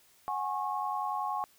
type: chord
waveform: sine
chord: F# suspended second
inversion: none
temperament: equal with one note detuned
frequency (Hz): 740 / 830.6 / 1090.9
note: F#5 / G#5 / C#6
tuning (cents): 0 / 0 / -28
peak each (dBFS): -37 / -34 / -34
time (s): 0.28-1.44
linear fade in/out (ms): 0
effects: white hiss -63 dBFS RMS until 1.58 s